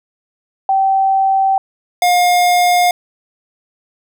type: tone pair in turn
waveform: sine / square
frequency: 774 / 712 Hz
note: G5 / F5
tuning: -22 / +33 cents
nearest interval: minor second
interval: 145 cents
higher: first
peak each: -10 dBFS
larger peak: neither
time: 0.69-1.58 / 2.02-2.91 s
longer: neither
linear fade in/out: 2 ms
effects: none